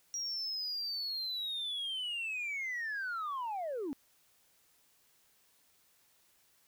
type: linear sweep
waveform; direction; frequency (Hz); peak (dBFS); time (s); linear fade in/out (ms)
sine; down; 5700 to 255.6; -33; 0.14-3.93; 0
effects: tanh soft clip ceiling -33 dBFS + white hiss -69 dBFS RMS until 6.67 s